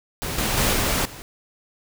pink noise with level steps, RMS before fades -28 / -23 / -20 / -22 / -39 dBFS, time 0.22-1.22 s, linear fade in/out 0 ms, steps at 0.38 / 0.57 / 0.73 / 1.05 s, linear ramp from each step 5 ms, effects none

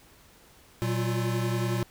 square tone cluster, 119.3 / 188.9 / 346.9 Hz, A#2 / F#3 / F4, +41 / +36 / -12 cents, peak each -28 / -34 / -34 dBFS, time 0.82-1.83 s, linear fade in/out 0 ms, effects pink hiss -56 dBFS RMS until 1.9 s

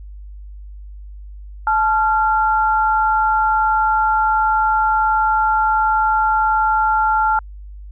sine tone pair together, 869.3 / 1380 Hz, A5 / F6, -21 / -21 cents, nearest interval minor sixth, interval 800 cents, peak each -15 / -17 dBFS, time 1.67-7.39 s, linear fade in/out 2 ms, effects added 50 Hz sine -32 dBFS peak until 7.91 s

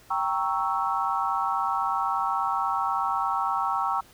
sine chord, G diminished seventh, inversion none, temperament equal, 784 / 932.3 / 1108.7 / 1318.5 Hz, G5 / Bb5 / Db6 / Fb6, 0 / 0 / 0 / 0 cents, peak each -29 dBFS, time 0.1-4.01 s, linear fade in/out 10 ms, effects pink hiss -54 dBFS RMS until 4.13 s

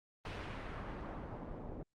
pink noise with low-pass filter sweep, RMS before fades -44 dBFS, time 0.25-1.83 s, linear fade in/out 2 ms, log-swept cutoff 3200 to 560 Hz, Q 0.93, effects Opus 32 kbps

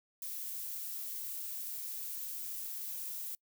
violet noise, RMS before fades -41 dBFS, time 0.22-3.35 s, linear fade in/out 2 ms, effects noise-tail reverb RT60 0.1 s tail -26 dB re dry

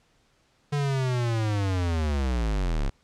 square linear sweep, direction down, 146.83 to 31.81 Hz, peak -24 dBFS, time 0.72-2.9 s, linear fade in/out 10 ms, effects pink hiss -65 dBFS RMS until 3.03 s + low-pass 7000 Hz 12 dB/octave

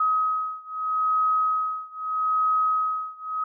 sine beating tone pair, 1267 / 1267.79 Hz, D#6 / D#6, +31 / +32 cents, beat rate 0.79 Hz, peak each -24 / -25 dBFS, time 0-3.44 s, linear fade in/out 5 ms, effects none

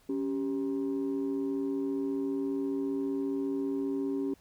sine tone pair together, 277.2 / 392 Hz, C#4 / G4, 0 / 0 cents, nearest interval tritone, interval 600 cents, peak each -29 / -32 dBFS, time 0.09-4.34 s, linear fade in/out 5 ms, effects tanh soft clip ceiling -25 dBFS + pink hiss -64 dBFS RMS until 4.4 s

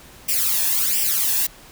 blue noise with flanger, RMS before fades -20 dBFS, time 0.28-1.47 s, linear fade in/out 10 ms, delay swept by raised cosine 0.37 to 1.17 ms, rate 1.4 Hz, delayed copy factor +0.85, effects pink hiss -45 dBFS RMS until 1.71 s

